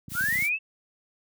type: clicks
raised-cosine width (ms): 5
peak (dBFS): -26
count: 10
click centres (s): 0.083 / 0.119 / 0.151 / 0.209 / 0.239 / 0.286 / 0.326 / 0.356 / 0.388 / 0.424
type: noise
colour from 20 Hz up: blue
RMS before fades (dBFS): -35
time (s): 0.09-0.5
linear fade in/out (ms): 50
type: linear sweep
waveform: sine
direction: up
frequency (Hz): 1318.5 to 2695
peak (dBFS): -23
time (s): 0.14-0.59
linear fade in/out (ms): 50
effects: high-pass 100 Hz 12 dB/octave